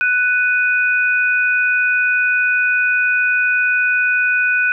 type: tone pair together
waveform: sine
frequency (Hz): 1487.5 / 2487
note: F#6 / D#7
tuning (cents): +9 / -1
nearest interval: major sixth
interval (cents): 890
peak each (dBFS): -14 / -18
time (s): 0.01-4.72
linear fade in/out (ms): 0
effects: none